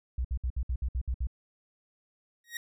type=tone bursts; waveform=sine; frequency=62.2 Hz; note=B1; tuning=13 cents sharp; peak=-27 dBFS; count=9; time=0.18-1.271 s; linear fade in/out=5 ms; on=67 ms; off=61 ms
type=tone with exponential growth; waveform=sawtooth; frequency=1884 Hz; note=A#6; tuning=18 cents sharp; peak=-28 dBFS; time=2.44-2.57 s; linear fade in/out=2 ms; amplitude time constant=28 ms
effects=none